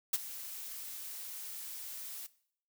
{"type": "noise with ADSR envelope", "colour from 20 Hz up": "blue", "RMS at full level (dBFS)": -27, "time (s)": [0.13, 2.27], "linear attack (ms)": 8, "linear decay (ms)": 29, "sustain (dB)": -17, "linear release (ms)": 13, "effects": ["noise-tail reverb RT60 0.6 s tail -19 dB re dry"]}